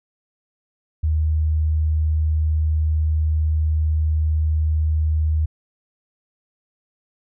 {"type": "tone", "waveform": "sine", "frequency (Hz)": 77.78, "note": "D#2", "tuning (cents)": 0, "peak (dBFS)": -16, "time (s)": [1.03, 5.46], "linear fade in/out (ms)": 10, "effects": []}